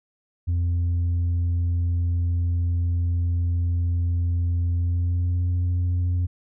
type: tone with pitch glide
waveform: sine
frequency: 86.4 to 88.62 Hz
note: F2 to F2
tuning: -18 to +26 cents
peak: -17 dBFS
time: 0.47-6.27 s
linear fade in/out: 20 ms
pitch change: +44 cents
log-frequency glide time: 4.75-5.45 s
effects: tanh soft clip ceiling -19 dBFS